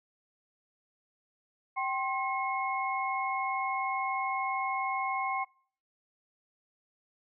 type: tone cluster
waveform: sine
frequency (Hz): 775 / 1062 / 2171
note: G5 / C6 / C#7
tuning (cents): -20 / +25 / -37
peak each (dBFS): -33 / -32 / -36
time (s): 1.76-5.45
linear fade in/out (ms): 20
effects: noise-tail reverb RT60 0.5 s tail -24 dB re dry